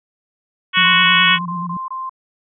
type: harmonic tone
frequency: 370.1 Hz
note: F#4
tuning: in tune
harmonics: 3 / 4 / 5 / 6 / 7 / 8 / 9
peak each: -18 / -18 / -18 / -18 / -18 / -18 / -18 dBFS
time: 0.73-1.39 s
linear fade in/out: 50 ms
type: tone with vibrato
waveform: sine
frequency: 174.61 Hz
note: F3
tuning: in tune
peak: -24 dBFS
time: 0.77-1.77 s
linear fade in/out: 2 ms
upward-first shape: square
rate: 9.4 Hz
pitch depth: 41 cents each way
type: tone bursts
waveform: sine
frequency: 1046.5 Hz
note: C6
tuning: in tune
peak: -23 dBFS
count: 6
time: 0.84-2.095 s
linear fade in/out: 5 ms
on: 190 ms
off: 23 ms
effects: none